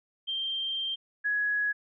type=tone pair in turn; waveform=sine; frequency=3162 / 1675 Hz; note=G7 / G#6; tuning=+14 / +14 cents; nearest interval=major seventh; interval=1100 cents; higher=first; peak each=-29 / -25 dBFS; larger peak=second; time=0.27-0.96 / 1.24-1.73 s; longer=first; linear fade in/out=20 ms; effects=none